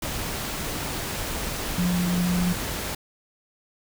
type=tone in noise; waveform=sine; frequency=177.7 Hz; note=F3; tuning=30 cents sharp; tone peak=-21 dBFS; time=1.78-2.53 s; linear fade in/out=5 ms; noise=pink; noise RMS=-30 dBFS; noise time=0.02-2.95 s; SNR=+6 dB; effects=none